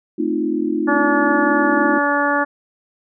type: chord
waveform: sine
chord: F dominant seventh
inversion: first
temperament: equal with one note detuned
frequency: 221.4 / 261.6 / 311.1 / 349.2 Hz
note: A3 / C4 / Eb4 / F4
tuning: +11 / 0 / 0 / 0 cents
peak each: -25 / -25 / -20 / -23 dBFS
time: 0.18-1.99 s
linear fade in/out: 10 ms
type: harmonic tone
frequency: 287.5 Hz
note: D4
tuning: 37 cents flat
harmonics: 1 / 2 / 3 / 4 / 5 / 6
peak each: -22 / -22 / -22 / -22 / -22 / -22 dBFS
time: 0.87-2.45 s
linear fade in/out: 20 ms
effects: none

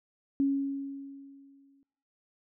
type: tone with exponential decay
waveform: sine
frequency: 276.2 Hz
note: C#4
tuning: 6 cents flat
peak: -22 dBFS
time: 0.4-1.83 s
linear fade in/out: 0 ms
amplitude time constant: 310 ms
effects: noise-tail reverb RT60 0.8 s tail -26 dB re dry

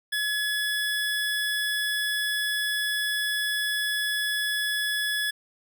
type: tone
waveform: 25% pulse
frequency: 1700 Hz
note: G#6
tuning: 40 cents sharp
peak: -21 dBFS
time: 0.12-5.31 s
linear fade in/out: 10 ms
effects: none

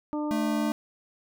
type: harmonic tone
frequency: 299.5 Hz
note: D4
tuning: 34 cents sharp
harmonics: 1 / 2 / 3 / 4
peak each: -28 / -36 / -37 / -42 dBFS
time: 0.13-0.72 s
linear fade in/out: 0 ms
type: tone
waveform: square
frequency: 220 Hz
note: A3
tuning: in tune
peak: -28 dBFS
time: 0.31-0.72 s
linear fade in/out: 0 ms
effects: none

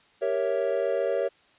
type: chord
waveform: triangle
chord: G diminished seventh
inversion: none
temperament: equal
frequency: 392 / 466.2 / 554.4 / 659.3 Hz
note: G4 / Bb4 / Db5 / Fb5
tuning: 0 / 0 / 0 / 0 cents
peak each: -29 / -27 / -25 / -30 dBFS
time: 0.21-1.29 s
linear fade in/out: 20 ms
effects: white hiss -60 dBFS RMS until 1.58 s + resampled to 8000 Hz

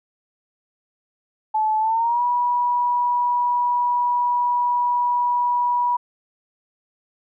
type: tone with pitch glide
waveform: sine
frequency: 866 to 972.1 Hz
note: A5 to B5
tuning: -28 to -28 cents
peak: -17 dBFS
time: 1.54-5.97 s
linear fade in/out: 10 ms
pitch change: +200 cents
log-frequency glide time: 1.79-2.22 s
effects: none

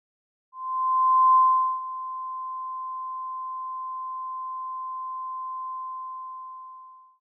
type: tone with ADSR envelope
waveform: sine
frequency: 1037 Hz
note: C6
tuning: 16 cents flat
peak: -14 dBFS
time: 0.52-7.2 s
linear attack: 830 ms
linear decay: 450 ms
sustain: -17 dB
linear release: 1500 ms
effects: noise-tail reverb RT60 0.1 s tail -25 dB re dry

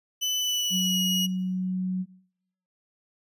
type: tone with pitch glide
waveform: 30% pulse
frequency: 3000 to 2899 Hz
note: F#7 to F#7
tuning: +23 to -36 cents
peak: -22 dBFS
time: 0.21-1.27 s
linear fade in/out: 20 ms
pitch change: -59 cents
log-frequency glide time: 0.39-1 s
type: tone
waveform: sine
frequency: 185 Hz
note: F#3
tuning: in tune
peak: -25 dBFS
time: 0.7-2.06 s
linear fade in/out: 50 ms
effects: noise-tail reverb RT60 0.8 s tail -22 dB re dry + resampled to 32000 Hz

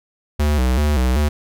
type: tone with vibrato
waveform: square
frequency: 68.6 Hz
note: C#2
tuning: 17 cents flat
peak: -15 dBFS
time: 0.39-1.29 s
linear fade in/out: 10 ms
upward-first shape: square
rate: 2.6 Hz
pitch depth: 140 cents each way
effects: none

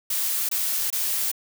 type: noise bursts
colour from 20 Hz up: blue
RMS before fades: -25 dBFS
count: 3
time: 0.1-1.316 s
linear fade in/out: 5 ms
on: 390 ms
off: 23 ms
effects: none

